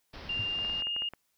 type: low-pass noise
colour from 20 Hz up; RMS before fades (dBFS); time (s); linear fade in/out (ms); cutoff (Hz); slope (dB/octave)
pink; -45; 0.13-0.82; 10; 5500; 96
type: tone with pitch glide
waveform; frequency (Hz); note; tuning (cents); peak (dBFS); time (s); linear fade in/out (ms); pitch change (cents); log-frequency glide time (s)
sine; 2794 to 2840; F7 to F7; 0 to +28; -30; 0.29-1.09; 5; +28; 0.42-0.96
type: tone with exponential decay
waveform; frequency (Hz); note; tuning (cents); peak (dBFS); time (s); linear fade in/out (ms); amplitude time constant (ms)
sine; 102.4; G#2; -24; -30; 0.39-0.49; 5; 20
type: clicks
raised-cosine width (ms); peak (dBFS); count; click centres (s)
0.5; -28; 8; 0.588 / 0.648 / 0.697 / 0.822 / 0.87 / 0.964 / 1.021 / 1.136
effects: white hiss -75 dBFS RMS until 1.37 s